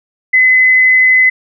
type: tone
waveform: sine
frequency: 2028 Hz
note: B6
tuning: 45 cents sharp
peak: -5 dBFS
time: 0.33-1.3 s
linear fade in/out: 10 ms
effects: none